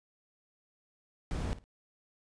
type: noise with echo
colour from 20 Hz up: brown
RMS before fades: -34 dBFS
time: 1.31-1.53 s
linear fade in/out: 0 ms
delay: 55 ms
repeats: 2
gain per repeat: -15 dB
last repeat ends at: 1.64 s
effects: resampled to 22050 Hz